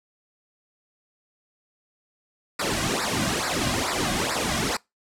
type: noise with flanger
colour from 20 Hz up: pink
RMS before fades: -25 dBFS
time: 2.59-4.77 s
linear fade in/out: 5 ms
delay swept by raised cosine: 0.31 to 2.31 ms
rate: 2.3 Hz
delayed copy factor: -0.95
effects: noise-tail reverb RT60 0.2 s tail -24 dB re dry + low-pass 9000 Hz 12 dB/octave